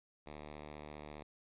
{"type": "tone", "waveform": "5% pulse", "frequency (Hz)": 74.9, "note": "D2", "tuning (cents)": 35, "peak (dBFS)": -36, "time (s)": [0.26, 1.23], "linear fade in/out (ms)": 5, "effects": ["resampled to 8000 Hz"]}